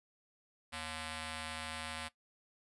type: ring-modulated tone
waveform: 5% pulse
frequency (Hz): 317.6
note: D#4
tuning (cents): +36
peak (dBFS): -26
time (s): 0.72-2.09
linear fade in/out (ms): 20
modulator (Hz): 399
effects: noise-tail reverb RT60 0.1 s tail -17 dB re dry + resampled to 24000 Hz